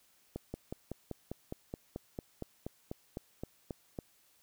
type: slowing click train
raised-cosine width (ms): 2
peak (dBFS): -25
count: 17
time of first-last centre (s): 0.36-3.988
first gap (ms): 180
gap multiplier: 1.03
effects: white hiss -68 dBFS RMS until 4.42 s